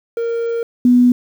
triangle / sine tone pair in turn, 464.7 / 246.2 Hz, A#4 / B3, -5 / -5 cents, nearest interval major seventh, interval 1100 cents, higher first, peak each -15 / -7 dBFS, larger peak second, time 0.17-0.63 / 0.85-1.12 s, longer first, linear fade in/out 2 ms, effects 7-bit

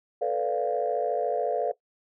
sine chord, B half-diminished seventh, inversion third, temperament equal with one note detuned, 440 / 493.9 / 579.9 / 698.5 Hz, A4 / B4 / D5 / F5, 0 / 0 / -22 / 0 cents, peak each -29 dBFS, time 0.21-1.72 s, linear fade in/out 10 ms, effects noise-tail reverb RT60 0.1 s tail -17 dB re dry + tanh soft clip ceiling -15 dBFS

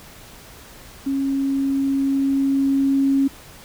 sine tone with level ramp, 273.3 Hz, C#4, 24 cents flat, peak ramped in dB -19 to -14 dBFS, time 1.06-3.28 s, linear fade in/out 10 ms, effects pink hiss -43 dBFS RMS until 3.64 s

